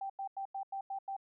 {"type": "tone bursts", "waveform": "sine", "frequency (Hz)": 782, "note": "G5", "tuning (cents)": -4, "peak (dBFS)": -36, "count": 7, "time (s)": [0.01, 1.166], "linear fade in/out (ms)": 5, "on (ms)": 88, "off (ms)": 90, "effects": []}